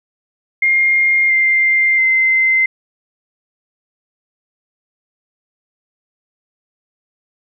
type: tone with pitch steps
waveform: sine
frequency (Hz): 2123 / 2097 / 2072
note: C7 / C7 / C7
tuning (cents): +25 / +3 / -17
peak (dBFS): -10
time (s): 0.62-2.66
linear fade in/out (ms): 5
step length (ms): 680
effects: none